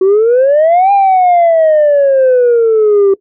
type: exponential two-way sweep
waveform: sine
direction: up then down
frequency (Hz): 370 to 808 to 386.8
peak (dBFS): -3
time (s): 0.01-3.14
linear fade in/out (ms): 5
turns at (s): 0.92
effects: noise-tail reverb RT60 0.1 s tail -19 dB re dry + tanh soft clip ceiling -3 dBFS